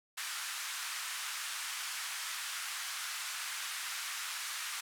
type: band-pass noise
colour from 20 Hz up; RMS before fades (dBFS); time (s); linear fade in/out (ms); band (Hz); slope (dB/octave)
pink; -40; 0.17-4.81; 10; 1200 to 12000; 24
effects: none